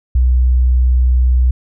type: tone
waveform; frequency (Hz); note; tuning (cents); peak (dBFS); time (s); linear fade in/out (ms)
sine; 62.5; B1; +21; -8; 0.15-1.51; 5
effects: none